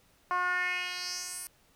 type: tone with band-pass filter sweep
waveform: 10% pulse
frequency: 360 Hz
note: F#4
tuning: 47 cents flat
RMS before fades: -33 dBFS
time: 0.31-1.47 s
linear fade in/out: 0 ms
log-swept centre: 1000 to 11000 Hz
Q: 3.1
effects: pink hiss -65 dBFS RMS until 1.75 s